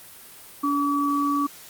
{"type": "tone pair together", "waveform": "sine", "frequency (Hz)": [286, 1144], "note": ["D4", "D6"], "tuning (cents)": [-46, -46], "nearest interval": "2 octaves", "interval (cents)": 2400, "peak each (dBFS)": -23, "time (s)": [0.63, 1.47], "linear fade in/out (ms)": 10, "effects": ["white hiss -45 dBFS RMS until 1.69 s", "Opus 32 kbps"]}